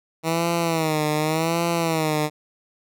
10% pulse tone with vibrato, 160.5 Hz, E3, 46 cents flat, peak -12 dBFS, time 0.23-2.3 s, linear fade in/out 50 ms, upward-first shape sine, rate 0.87 Hz, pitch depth 100 cents each way, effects none

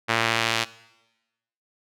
sawtooth tone with band-pass filter sweep, 114.2 Hz, A#2, 35 cents flat, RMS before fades -24 dBFS, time 0.08-0.65 s, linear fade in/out 20 ms, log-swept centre 1900 to 3500 Hz, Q 0.96, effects noise-tail reverb RT60 1.0 s tail -18 dB re dry

